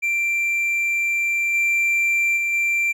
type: tone with level steps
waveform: triangle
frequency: 2358 Hz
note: D7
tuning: 6 cents sharp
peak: -17 / -15 / -18 / -16 dBFS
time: 0.02-2.93 s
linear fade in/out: 20 ms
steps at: 1.53 / 2.36 / 2.52 s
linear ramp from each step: 20 ms
effects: none